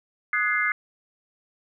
sine chord, Ab dominant seventh, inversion second, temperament equal with one note detuned, 1244.5 / 1480 / 1688.3 / 2093 Hz, Eb6 / Gb6 / Ab6 / C7, 0 / 0 / +28 / 0 cents, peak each -29 / -28 / -27 / -24 dBFS, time 0.33-0.72 s, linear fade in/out 2 ms, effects none

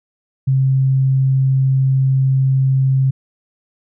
sine tone, 133.3 Hz, C3, 33 cents sharp, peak -11 dBFS, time 0.47-3.11 s, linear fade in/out 10 ms, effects none

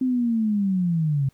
sine linear sweep, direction down, 261.6 to 132.4 Hz, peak -19 dBFS, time 0.01-1.29 s, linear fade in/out 5 ms, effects pink hiss -63 dBFS RMS until 1.33 s

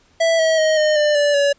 square tone with pitch steps, 659.3 / 643.1 / 627.3 / 612 / 596.9 / 582.3 / 568 Hz, E5 / E5 / D#5 / D#5 / D5 / D5 / C#5, 0 / -43 / +14 / -29 / +28 / -15 / +42 cents, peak -14 dBFS, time 0.2-1.53 s, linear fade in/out 10 ms, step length 190 ms, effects pink hiss -56 dBFS RMS until 1.58 s + resampled to 16000 Hz

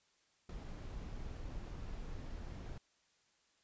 brown noise with ADSR envelope, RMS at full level -38 dBFS, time 0.49-2.78 s, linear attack 6 ms, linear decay 3 ms, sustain -7 dB, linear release 3 ms, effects white hiss -74 dBFS RMS until 3.63 s + resampled to 16000 Hz

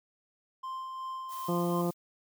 triangle tone with tremolo, 1046.5 Hz, C6, in tune, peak -33 dBFS, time 0.63-1.82 s, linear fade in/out 10 ms, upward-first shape sine, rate 2.7 Hz, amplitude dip 30%
blue noise, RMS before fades -47 dBFS, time 1.28-1.94 s, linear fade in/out 50 ms
harmonic tone, 173.6 Hz, F3, 10 cents flat, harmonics 1 / 2 / 3 / 4 / 5 / 6 / 7, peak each -30 / -32 / -36 / -39 / -44 / -43 / -44 dBFS, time 1.48-1.91 s, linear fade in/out 10 ms
effects none

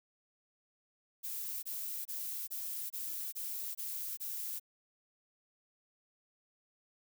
violet noise bursts, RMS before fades -40 dBFS, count 8, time 1.23-4.598 s, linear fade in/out 20 ms, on 400 ms, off 24 ms, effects none

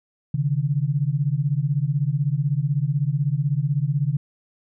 sine beating tone pair, 135.3 / 151.3 Hz, C#3 / D#3, -42 / -48 cents, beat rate 16 Hz, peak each -22 / -22 dBFS, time 0.34-4.17 s, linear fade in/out 5 ms, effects none

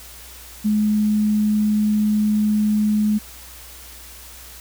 sine tone, 211.6 Hz, G#3, 33 cents sharp, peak -15 dBFS, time 0.64-3.19 s, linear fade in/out 20 ms, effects added 60 Hz sine -44 dBFS peak until 4.6 s + white hiss -41 dBFS RMS until 4.6 s

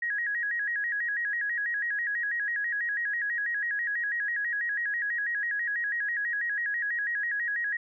sine tone with vibrato, 1773 Hz, A6, 13 cents sharp, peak -27 dBFS, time 0.02-7.77 s, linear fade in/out 5 ms, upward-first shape square, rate 6.1 Hz, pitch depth 110 cents each way, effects none

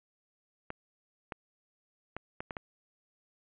clicks, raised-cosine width 0.5 ms, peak -22 dBFS, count 6, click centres 0.704 / 1.322 / 2.166 / 2.405 / 2.508 / 2.568 s, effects resampled to 8000 Hz + 8-bit

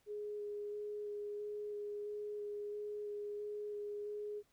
sine tone with vibrato, 415.3 Hz, G#4, in tune, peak -40 dBFS, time 0.06-4.43 s, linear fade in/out 50 ms, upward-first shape square, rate 1.5 Hz, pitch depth 8 cents each way, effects pink hiss -75 dBFS RMS until 4.52 s

